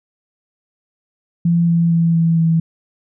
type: tone with pitch steps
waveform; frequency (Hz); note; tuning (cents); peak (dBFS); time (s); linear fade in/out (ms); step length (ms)
sine; 170 / 168.44 / 166.89 / 165.35 / 163.83; F3 / E3 / E3 / E3 / E3; -46 / +38 / +22 / +6 / -10; -11; 1.45-2.6; 5; 230
effects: none